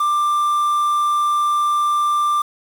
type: tone with quantisation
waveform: triangle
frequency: 1185 Hz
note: D6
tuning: 15 cents sharp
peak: -13 dBFS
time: 0-2.42 s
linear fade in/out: 5 ms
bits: 6
effects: none